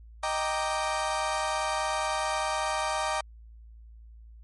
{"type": "chord", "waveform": "35% pulse", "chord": "Eb major seventh", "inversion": "none", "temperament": "equal", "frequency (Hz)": [622.3, 784, 932.3, 1174.7], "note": ["Eb5", "G5", "Bb5", "D6"], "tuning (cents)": [0, 0, 0, 0], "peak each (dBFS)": -31, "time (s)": [0.23, 3.21], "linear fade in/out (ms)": 5, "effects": ["added 56 Hz sine -46 dBFS peak until 4.43 s", "MP3 48 kbps"]}